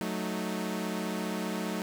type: chord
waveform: sawtooth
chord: D# diminished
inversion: first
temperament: equal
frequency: 185 / 220 / 311.1 Hz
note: F#3 / A3 / D#4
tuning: 0 / 0 / 0 cents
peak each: -31 / -31 / -34 dBFS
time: 0.01-1.82 s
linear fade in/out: 0 ms
effects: 9-bit